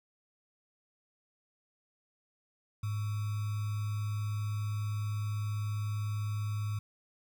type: tone with sample-and-hold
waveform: sine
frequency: 104.8 Hz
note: G#2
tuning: 16 cents sharp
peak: -31 dBFS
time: 2.83-6.79 s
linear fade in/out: 5 ms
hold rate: 1225 Hz
effects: none